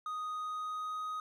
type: tone with pitch glide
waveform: triangle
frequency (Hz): 1244.5 to 1252.4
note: D#6 to D#6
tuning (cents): 0 to +11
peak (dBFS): -34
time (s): 0.06-1.2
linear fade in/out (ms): 2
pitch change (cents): +11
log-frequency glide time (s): 0.32-1.03
effects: none